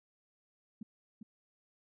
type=tone with echo; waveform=sine; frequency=216.4 Hz; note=A3; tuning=29 cents flat; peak=-40 dBFS; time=0.81-0.83 s; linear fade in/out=5 ms; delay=400 ms; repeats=1; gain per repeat=-5 dB; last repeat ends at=1.23 s; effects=none